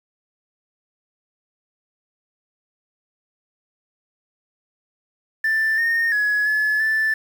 sine tone with pitch steps, 1771 / 1837 / 1686 / 1714 / 1758 Hz, A6 / A#6 / G#6 / A6 / A6, +11 / -26 / +26 / -46 / -2 cents, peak -15 dBFS, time 5.44-7.14 s, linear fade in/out 5 ms, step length 340 ms, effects tanh soft clip ceiling -15 dBFS + 7-bit

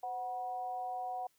sine tone with amplitude modulation, 740 Hz, F#5, in tune, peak -33 dBFS, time 0.03-1.27 s, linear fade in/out 5 ms, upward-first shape sine, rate 227 Hz, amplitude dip 65%, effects white hiss -73 dBFS RMS until 1.38 s

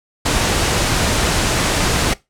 pink low-pass noise, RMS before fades -17 dBFS, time 0.25-2.14 s, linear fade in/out 10 ms, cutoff 9700 Hz, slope 24 dB/octave, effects noise-tail reverb RT60 0.2 s tail -20 dB re dry

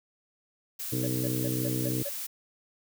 blue noise, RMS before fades -36 dBFS, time 0.79-2.27 s, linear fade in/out 10 ms
harmonic tone, 63 Hz, B1, 35 cents sharp, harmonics 2 / 3 / 4 / 5 / 6 / 7 / 8, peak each -31 / -42 / -36 / -33 / -45 / -38 / -45 dBFS, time 0.92-2.03 s, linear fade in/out 5 ms
triangle tone bursts, 568 Hz, C#5, 42 cents sharp, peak -31 dBFS, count 6, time 1.03-2.094 s, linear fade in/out 10 ms, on 44 ms, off 160 ms
effects none

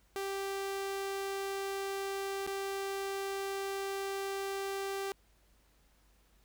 sawtooth tone with dropouts, 392 Hz, G4, in tune, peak -31 dBFS, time 0.16-5.12 s, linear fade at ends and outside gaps 0 ms, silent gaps 2.465-2.475 s, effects added 50 Hz sine -66 dBFS peak until 6.44 s + pink hiss -70 dBFS RMS until 6.44 s

